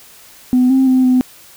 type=tone with pitch steps; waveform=sine; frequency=251.5 / 264.3 / 257.9 / 253.7 Hz; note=B3 / C4 / C4 / B3; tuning=+32 / +18 / -25 / +47 cents; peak=-7 dBFS; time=0.53-1.21 s; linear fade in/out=0 ms; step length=170 ms; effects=tanh soft clip ceiling -5 dBFS + white hiss -42 dBFS RMS until 1.56 s